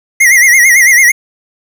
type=tone with vibrato; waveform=square; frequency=2019 Hz; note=B6; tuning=38 cents sharp; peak=-4 dBFS; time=0.2-1.12 s; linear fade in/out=10 ms; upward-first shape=sine; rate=9 Hz; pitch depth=120 cents each way; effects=none